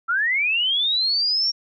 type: linear sweep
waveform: sine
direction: up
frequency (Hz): 1318.5 to 5590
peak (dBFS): -18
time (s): 0.08-1.52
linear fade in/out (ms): 20
effects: none